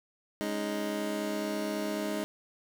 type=chord; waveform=25% pulse; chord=Ab suspended fourth; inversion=none; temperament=just; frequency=207.7 / 276.9 / 311.5 Hz; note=Ab3 / Db4 / Eb4; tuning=0 / -2 / +2 cents; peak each=-31 / -37 / -31 dBFS; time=0.41-2.24 s; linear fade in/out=0 ms; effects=none